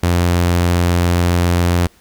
sawtooth tone, 87.31 Hz, F2, in tune, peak -8 dBFS, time 0.03-1.87 s, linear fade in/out 5 ms, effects pink hiss -51 dBFS RMS until 2 s

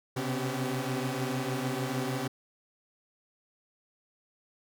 sawtooth tone cluster, 127.3 / 133.9 / 251.6 / 279.5 / 385.6 Hz, C3 / C3 / B3 / C#4 / G4, -47 / +40 / +32 / +14 / -28 cents, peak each -34 / -31 / -32 / -34 / -34 dBFS, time 0.16-2.28 s, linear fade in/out 10 ms, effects none

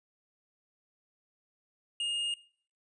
sine tone with hard clipping, 2840 Hz, F7, 28 cents sharp, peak -32 dBFS, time 2-2.34 s, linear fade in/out 2 ms, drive 7 dB, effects noise-tail reverb RT60 0.5 s tail -20 dB re dry + resampled to 22050 Hz

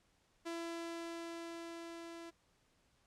sawtooth tone with level ramp, 335.5 Hz, E4, 31 cents sharp, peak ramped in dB -36 to -44 dBFS, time 0.45-2.31 s, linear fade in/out 20 ms, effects pink hiss -74 dBFS RMS until 3.06 s + low-pass 9000 Hz 12 dB/octave

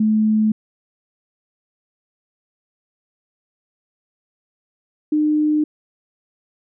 sine tone pair in turn, 216.1 / 303.1 Hz, A3 / D#4, -31 / -45 cents, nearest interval tritone, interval 586 cents, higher second, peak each -13 / -14 dBFS, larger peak first, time 0-0.52 / 5.12-5.64 s, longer neither, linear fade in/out 5 ms, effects none

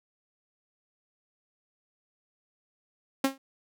sawtooth tone with exponential decay, 269.8 Hz, C#4, 47 cents flat, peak -15 dBFS, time 3.24-3.38 s, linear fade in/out 5 ms, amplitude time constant 29 ms, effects none

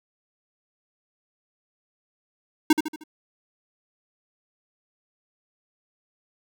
square tone with echo, 309.3 Hz, D#4, 10 cents flat, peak -13 dBFS, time 2.7-2.73 s, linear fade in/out 5 ms, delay 77 ms, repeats 4, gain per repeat -7 dB, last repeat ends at 3.038 s, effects none

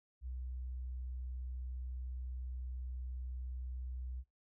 sine tone, 62.9 Hz, B1, 32 cents sharp, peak -40 dBFS, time 0.21-4.24 s, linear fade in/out 50 ms, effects noise-tail reverb RT60 0.2 s tail -20 dB re dry

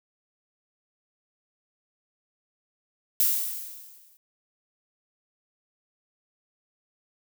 violet noise with exponential decay, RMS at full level -20 dBFS, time 3.2-4.17 s, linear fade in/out 1 ms, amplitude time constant 210 ms, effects none

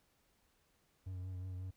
triangle tone with vibrato, 92.3 Hz, F#2, 4 cents flat, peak -39 dBFS, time 1.06-1.71 s, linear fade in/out 10 ms, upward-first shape triangle, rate 5.5 Hz, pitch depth 35 cents each way, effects pink hiss -75 dBFS RMS until 1.76 s

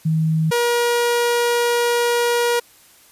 sine / sawtooth tone pair in turn, 159 / 477.3 Hz, D#3 / A#4, +38 / +41 cents, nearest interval octave + perfect fifth, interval 1903 cents, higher second, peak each -15 / -12 dBFS, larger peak second, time 0.05-0.51 / 0.51-2.6 s, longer second, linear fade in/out 10 ms, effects white hiss -50 dBFS RMS until 3.11 s + resampled to 32000 Hz

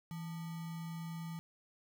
sine tone with sample-and-hold, 164.81 Hz, E3, in tune, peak -40 dBFS, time 0.11-1.39 s, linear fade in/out 0 ms, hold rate 1050 Hz, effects none

